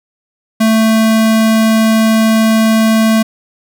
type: tone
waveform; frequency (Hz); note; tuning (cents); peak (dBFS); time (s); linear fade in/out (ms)
square; 221.6; A3; +13; -8; 0.6-3.23; 10
effects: none